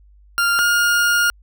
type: tone pair in turn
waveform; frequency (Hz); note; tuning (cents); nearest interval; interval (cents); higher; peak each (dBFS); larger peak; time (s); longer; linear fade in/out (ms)
40% pulse; 1396.9 / 1419.7; F6 / F6; 0 / +28; unison; 28; second; -14 / -13; second; 0.38-0.59 / 0.59-1.3; second; 0
effects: added 50 Hz sine -46 dBFS peak until 1.42 s